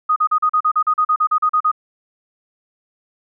sine tone bursts, 1244.5 Hz, D#6, in tune, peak -12 dBFS, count 15, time 0.09-1.716 s, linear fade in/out 10 ms, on 72 ms, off 39 ms, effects none

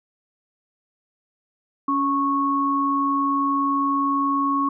sine tone pair together, 279.9 / 1102.6 Hz, C#4 / C#6, +17 / -10 cents, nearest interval 2 octaves, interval 2373 cents, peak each -23 / -20 dBFS, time 1.88-4.69 s, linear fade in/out 5 ms, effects none

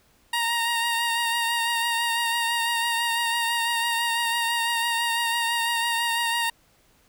15% pulse tone with vibrato, 932.3 Hz, A#5, in tune, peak -16 dBFS, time 0.33-6.5 s, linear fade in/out 5 ms, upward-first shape triangle, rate 6 Hz, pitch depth 31 cents each way, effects pink hiss -61 dBFS RMS until 7.08 s

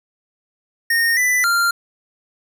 square tone with pitch steps, 1845 / 1990 / 1390 Hz, A#6 / B6 / F6, -18 / +13 / -9 cents, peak -15 dBFS, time 0.9-1.71 s, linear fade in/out 5 ms, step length 270 ms, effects none

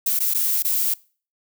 violet noise with dropouts, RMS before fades -21 dBFS, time 0.06-0.94 s, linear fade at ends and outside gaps 5 ms, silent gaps 0.192-0.202 / 0.338-0.346 / 0.625-0.647 s, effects noise-tail reverb RT60 0.4 s tail -23 dB re dry

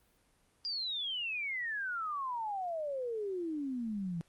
sine exponential sweep, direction down, 4875 to 162.6 Hz, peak -34 dBFS, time 0.65-4.21 s, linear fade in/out 0 ms, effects pink hiss -70 dBFS RMS until 4.28 s + Opus 32 kbps

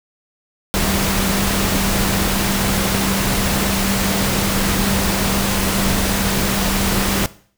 sine tone in noise, 195.7 Hz, G3, 3 cents flat, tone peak -22 dBFS, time 0.74-7.26 s, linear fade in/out 0 ms, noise pink, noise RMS -19 dBFS, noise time 0.74-7.26 s, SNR -6 dB, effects noise-tail reverb RT60 0.5 s tail -18 dB re dry

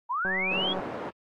sine linear sweep, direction up, 904 to 3410 Hz, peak -26 dBFS, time 0.09-0.74 s, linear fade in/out 20 ms
click train, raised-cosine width 1 ms, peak -22 dBFS, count 104, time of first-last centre 0.25-0.798 s, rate 188 Hz
pink band-pass noise, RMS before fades -35 dBFS, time 0.5-1.11 s, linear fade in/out 20 ms, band 270 to 1000 Hz, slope 12 dB/octave
effects AAC 64 kbps

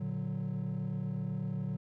triangle chord, Bb augmented, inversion none, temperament equal, 116.54 / 146.83 / 185 Hz, Bb2 / D3 / F#3, 0 / 0 / 0 cents, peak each -36 / -34 / -34 dBFS, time 0-1.77 s, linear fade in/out 10 ms, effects tanh soft clip ceiling -26 dBFS

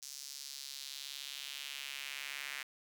square tone with high-pass filter sweep, 69.6 Hz, C#2, 8 cents sharp, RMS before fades -45 dBFS, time 0.02-2.63 s, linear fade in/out 5 ms, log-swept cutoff 5700 to 2000 Hz, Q 2.1, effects none

